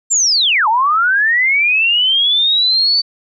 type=linear two-way sweep; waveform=sine; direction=down then up; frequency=7480 to 844 to 4574 Hz; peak=-10 dBFS; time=0.1-3.02 s; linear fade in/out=20 ms; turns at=0.68 s; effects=none